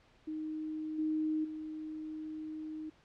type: tone with level steps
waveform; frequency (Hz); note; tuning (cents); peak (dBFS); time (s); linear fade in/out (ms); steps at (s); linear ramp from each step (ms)
sine; 311.1; D#4; 0; -36 / -30 / -39; 0.27-2.9; 10; 0.98 / 1.44; 10
effects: pink hiss -65 dBFS RMS until 3.04 s + low-pass 4000 Hz 12 dB/octave